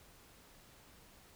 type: silence
effects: pink hiss -61 dBFS RMS until 1.35 s